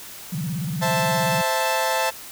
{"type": "tone with vibrato", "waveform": "sine", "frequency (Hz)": 159, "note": "D#3", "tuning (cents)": 38, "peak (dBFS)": -24, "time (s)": [0.32, 1.42], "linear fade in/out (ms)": 10, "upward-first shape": "square", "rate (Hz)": 17, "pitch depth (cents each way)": 220}
{"type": "chord", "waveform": "sawtooth", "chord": "A minor", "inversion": "first", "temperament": "equal", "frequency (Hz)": [523.3, 659.3, 880], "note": ["C5", "E5", "A5"], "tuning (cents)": [0, 0, 0], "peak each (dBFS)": [-22, -22, -19], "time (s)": [0.81, 2.11], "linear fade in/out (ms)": 20}
{"effects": ["white hiss -39 dBFS RMS until 2.31 s"]}